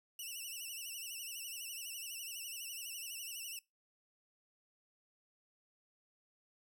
10% pulse tone with vibrato, 2794 Hz, F7, in tune, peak -35 dBFS, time 0.19-3.59 s, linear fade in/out 2 ms, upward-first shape sine, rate 12 Hz, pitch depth 110 cents each way, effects noise-tail reverb RT60 0.2 s tail -22 dB re dry

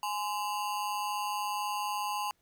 square ring-modulated tone, 933 Hz, A#5, 1 cent sharp, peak -29 dBFS, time 0.03-2.31 s, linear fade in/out 0 ms, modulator 98.1 Hz, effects pink hiss -73 dBFS RMS until 2.41 s

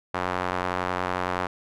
sawtooth tone with band-pass filter, 90.8 Hz, F#2, 32 cents flat, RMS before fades -28 dBFS, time 0.14-1.47 s, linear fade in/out 5 ms, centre 1100 Hz, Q 1.2, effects none

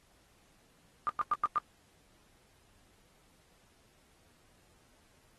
sine tone bursts, 1208 Hz, D6, 48 cents sharp, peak -25 dBFS, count 5, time 1.07-1.58 s, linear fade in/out 0 ms, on 22 ms, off 100 ms, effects pink hiss -67 dBFS RMS until 5.38 s + AAC 32 kbps

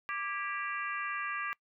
harmonic tone with a mistuned harmonic, 392 Hz, G4, in tune, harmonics 3 / 4 / 5 / 6 / 7, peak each -37 / -39 / -41 / -43 / -44 dBFS, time 0.09-1.53 s, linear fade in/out 0 ms, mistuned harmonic 4, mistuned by +76 cents, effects noise-tail reverb RT60 0.1 s tail -24 dB re dry

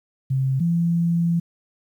sine tone pair in turn, 133.1 / 169.55 Hz, C3 / E3, +30 / +49 cents, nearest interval major third, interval 419 cents, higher second, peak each -18 / -17 dBFS, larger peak second, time 0.3-0.6 / 0.6-1.4 s, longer second, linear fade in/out 10 ms, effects 9-bit

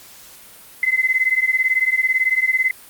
sine beating tone pair, 2038 / 2056 Hz, C7 / C7, -46 / -31 cents, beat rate 18 Hz, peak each -18 dBFS, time 0.83-2.71 s, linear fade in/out 2 ms, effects white hiss -43 dBFS RMS until 2.89 s + Opus 48 kbps

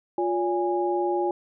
sine tone cluster, 353 / 572 / 824 Hz, F4 / D5 / G#5, +19 / -46 / -14 cents, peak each -24 / -31 / -27 dBFS, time 0.18-1.31 s, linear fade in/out 2 ms, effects none

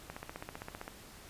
click train, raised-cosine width 0.5 ms, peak -26 dBFS, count 13, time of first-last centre 0.1-0.879 s, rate 15.4 Hz, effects pink hiss -53 dBFS RMS until 1.29 s + resampled to 32000 Hz

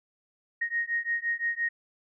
sine beating tone pair, 1864.7 / 1870.5 Hz, A#6 / A#6, 0 / +5 cents, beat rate 5.8 Hz, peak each -30 dBFS, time 0.61-1.69 s, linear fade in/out 10 ms, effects none

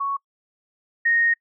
sine tone pair in turn, 1111 / 1859.3 Hz, C#6 / A#6, +4 / -5 cents, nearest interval major sixth, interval 891 cents, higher second, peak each -22 / -16 dBFS, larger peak second, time 0-0.17 / 1.05-1.34 s, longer second, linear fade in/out 10 ms, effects noise-tail reverb RT60 0.1 s tail -26 dB re dry

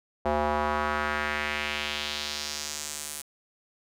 square tone with band-pass filter sweep, 75 Hz, D2, 37 cents sharp, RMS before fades -30 dBFS, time 0.25-3.22 s, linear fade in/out 10 ms, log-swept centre 710 to 10000 Hz, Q 1.8, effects none

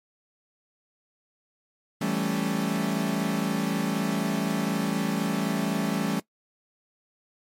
40% pulse chord, A dominant seventh, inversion second, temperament equal, 164.81 / 196 / 220 / 277.2 Hz, E3 / G3 / A3 / C#4, 0 / 0 / 0 / 0 cents, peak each -31 / -28 / -29 / -30 dBFS, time 2.01-6.2 s, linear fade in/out 5 ms, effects noise-tail reverb RT60 0.1 s tail -20 dB re dry + MP3 64 kbps

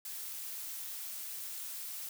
blue noise with amplitude modulation, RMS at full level -40 dBFS, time 0.05-2.09 s, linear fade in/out 2 ms, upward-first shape sine, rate 260 Hz, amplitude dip 50%, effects none

